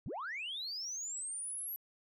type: linear sweep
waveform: sine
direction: up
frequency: 75.7 to 11840 Hz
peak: -37 dBFS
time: 0.06-1.76 s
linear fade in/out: 0 ms
effects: tanh soft clip ceiling -35 dBFS